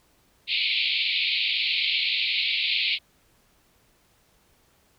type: band-pass noise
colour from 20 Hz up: pink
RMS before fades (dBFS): -25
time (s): 0.47-2.99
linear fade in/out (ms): 50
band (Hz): 2200 to 4400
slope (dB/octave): 96
effects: pink hiss -63 dBFS RMS until 4.98 s